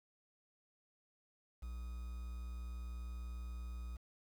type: tone with quantisation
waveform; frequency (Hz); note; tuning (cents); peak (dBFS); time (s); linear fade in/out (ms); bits
triangle; 60.2; B1; -44; -40; 1.62-3.97; 10; 10
effects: none